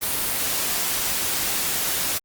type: noise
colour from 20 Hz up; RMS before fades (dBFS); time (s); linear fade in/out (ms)
white; -24; 0.01-2.19; 20
effects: Opus 32 kbps